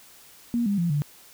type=tone with pitch steps; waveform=sine; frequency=237 / 201.6 / 171.5 / 145.89 Hz; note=A#3 / G3 / F3 / D3; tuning=+29 / +49 / -31 / -11 cents; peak=-21 dBFS; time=0.54-1.02 s; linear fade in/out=0 ms; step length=120 ms; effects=white hiss -51 dBFS RMS until 1.33 s